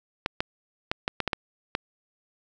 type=clicks; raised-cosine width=0.3 ms; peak=-9 dBFS; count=8; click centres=0.261 / 0.405 / 0.915 / 1.079 / 1.203 / 1.277 / 1.332 / 1.751 s; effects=none